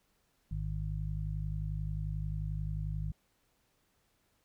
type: harmonic tone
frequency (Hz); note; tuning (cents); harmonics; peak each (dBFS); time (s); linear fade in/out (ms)
51.3; G#1; -21; 1 / 2 / 3; -36 / -39 / -38; 0.51-3.12; 5
effects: pink hiss -74 dBFS RMS until 4.44 s